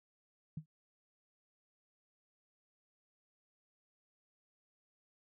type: tone with exponential decay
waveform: sine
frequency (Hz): 155.56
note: D#3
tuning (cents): 0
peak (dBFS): -35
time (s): 0.57-0.66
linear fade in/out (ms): 5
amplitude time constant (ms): 18
effects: none